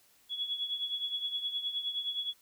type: tone with tremolo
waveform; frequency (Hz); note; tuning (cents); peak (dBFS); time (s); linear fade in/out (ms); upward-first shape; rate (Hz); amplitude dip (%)
sine; 3371; G#7; +25; -29; 0.29-2.34; 50; triangle; 9.6; 75
effects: white hiss -65 dBFS RMS until 2.41 s